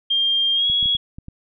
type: tone with pitch glide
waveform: sine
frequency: 3200 to 3334 Hz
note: G7 to G#7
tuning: +35 to +6 cents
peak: -16 dBFS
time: 0.1-0.97 s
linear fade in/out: 10 ms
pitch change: +71 cents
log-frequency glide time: 0.54-0.67 s
type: clicks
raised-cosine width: 5 ms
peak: -23 dBFS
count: 6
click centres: 0.699 / 0.828 / 0.858 / 0.951 / 1.185 / 1.284 s
effects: none